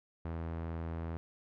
sawtooth tone with low-pass filter, 82.41 Hz, E2, in tune, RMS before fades -39 dBFS, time 0.25-1.17 s, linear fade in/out 0 ms, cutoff 1500 Hz, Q 0.72, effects none

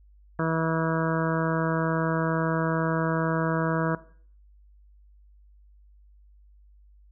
harmonic tone, 162.2 Hz, E3, 28 cents flat, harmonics 1 / 2 / 3 / 4 / 6 / 7 / 8 / 9 / 10, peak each -27 / -30 / -32 / -33 / -35 / -35 / -36 / -37 / -37 dBFS, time 0.39-3.95 s, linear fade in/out 2 ms, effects noise-tail reverb RT60 0.5 s tail -17 dB re dry + added 50 Hz sine -52 dBFS peak until 7.11 s

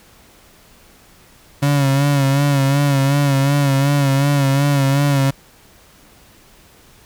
35% pulse tone with vibrato, 139.8 Hz, C#3, 15 cents sharp, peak -11 dBFS, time 1.62-5.31 s, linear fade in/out 10 ms, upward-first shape sine, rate 2.7 Hz, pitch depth 54 cents each way, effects pink hiss -48 dBFS RMS until 7.05 s

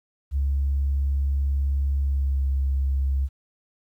sine tone with pitch glide, 69.3 to 67.87 Hz, C#2 to C#2, 0 to -36 cents, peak -19 dBFS, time 0.31-3.29 s, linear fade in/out 50 ms, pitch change -36 cents, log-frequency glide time 2.01-2.43 s, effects tanh soft clip ceiling -16 dBFS + 10-bit

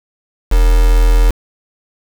sine tone with quantisation, 41.6 Hz, E1, 17 cents sharp, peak -6 dBFS, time 0.51-1.31 s, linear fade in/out 10 ms, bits 3, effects none

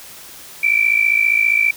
sine tone pair together, 2306 / 2361 Hz, D7 / D7, -32 / +9 cents, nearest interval unison, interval 41 cents, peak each -15 dBFS, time 0.63-1.71 s, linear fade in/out 5 ms, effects white hiss -38 dBFS RMS until 1.76 s

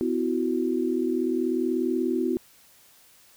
sine chord, B suspended fourth, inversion none, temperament equal with one note detuned, 253.4 / 329.6 / 370 Hz, B3 / E4 / F#4, +45 / 0 / 0 cents, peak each -27 dBFS, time 0.01-2.37 s, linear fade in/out 0 ms, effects white hiss -56 dBFS RMS until 3.36 s

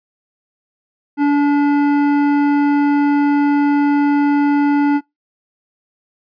triangle tone with hard clipping, 288 Hz, D4, 34 cents flat, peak -13 dBFS, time 1.17-5.01 s, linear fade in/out 50 ms, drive 16 dB, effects noise-tail reverb RT60 0.2 s tail -26 dB re dry + resampled to 11025 Hz

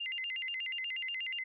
sine tone with vibrato, 2397 Hz, D7, 35 cents sharp, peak -35 dBFS, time 0-1.44 s, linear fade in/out 10 ms, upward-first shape square, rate 8.3 Hz, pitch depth 270 cents each way, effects none

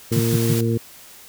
harmonic tone, 114.9 Hz, A#2, 25 cents flat, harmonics 1 / 2 / 3 / 4, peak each -20 / -23 / -25 / -26 dBFS, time 0.11-0.78 s, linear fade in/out 10 ms
white noise, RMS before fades -29 dBFS, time 0.12-0.61 s, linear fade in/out 5 ms
sine tone bursts, 150 Hz, D3, 37 cents sharp, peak -16 dBFS, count 3, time 0.16-0.531 s, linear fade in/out 5 ms, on 37 ms, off 130 ms
effects white hiss -44 dBFS RMS until 1.28 s

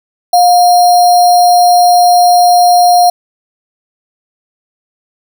sine tone with sample-and-hold, 711 Hz, F5, 31 cents sharp, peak -3 dBFS, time 0.33-3.1 s, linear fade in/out 5 ms, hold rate 4900 Hz, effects none

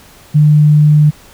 sine tone, 150.2 Hz, D3, 39 cents sharp, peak -4 dBFS, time 0.34-1.11 s, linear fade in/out 20 ms, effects pink hiss -41 dBFS RMS until 1.33 s

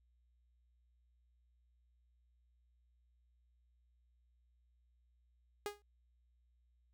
sawtooth tone with exponential decay, 411.8 Hz, G#4, 15 cents flat, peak -32 dBFS, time 5.66-5.82 s, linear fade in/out 0 ms, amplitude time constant 33 ms, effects added 60 Hz sine -70 dBFS peak until 6.93 s

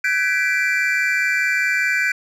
triangle chord, G# half-diminished seventh, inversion third, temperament equal with one note detuned, 1516.3 / 1661.2 / 1975.5 / 2349 Hz, F#6 / G#6 / B6 / D7, +42 / 0 / 0 / 0 cents, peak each -19 / -24 / -23 / -19 dBFS, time 0.04-2.12 s, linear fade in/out 5 ms, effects none

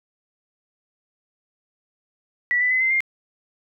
sine tone with pitch steps, 1950 / 1989.8 / 2030 / 2072 / 2114 Hz, B6 / B6 / B6 / C7 / C7, -23 / +12 / +47 / -17 / +17 cents, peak -17 dBFS, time 2.51-3.005 s, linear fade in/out 0 ms, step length 99 ms, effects none

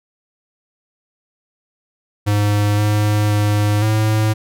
square tone with pitch steps, 103.5 / 105 / 104.2 / 108.5 Hz, G#2 / G#2 / G#2 / A2, -5 / +19 / +6 / -24 cents, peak -14 dBFS, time 2.26-4.34 s, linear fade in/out 20 ms, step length 520 ms, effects none

